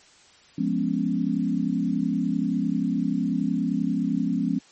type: chord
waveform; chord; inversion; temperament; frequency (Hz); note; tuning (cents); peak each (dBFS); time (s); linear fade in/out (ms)
sine; C# dominant seventh; first; equal; 174.61 / 207.7 / 246.9 / 277.2; E#3 / G#3 / B3 / C#4; 0 / 0 / 0 / 0; -28 / -27 / -27 / -27; 0.58-4.59; 5
effects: white hiss -54 dBFS RMS until 4.71 s + MP3 32 kbps